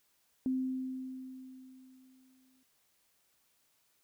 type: tone with exponential decay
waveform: sine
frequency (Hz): 259.5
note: C4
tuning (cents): -14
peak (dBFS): -28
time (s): 0.46-2.63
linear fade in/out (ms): 1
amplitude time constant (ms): 470
effects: white hiss -73 dBFS RMS until 4.03 s